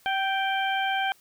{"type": "harmonic tone with a mistuned harmonic", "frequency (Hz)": 784, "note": "G5", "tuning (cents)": 0, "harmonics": [1, 2, 3, 4], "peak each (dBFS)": [-26, -29, -33, -33], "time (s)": [0.06, 1.12], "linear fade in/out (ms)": 0, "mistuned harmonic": 1, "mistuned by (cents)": -24, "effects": ["white hiss -59 dBFS RMS until 1.2 s"]}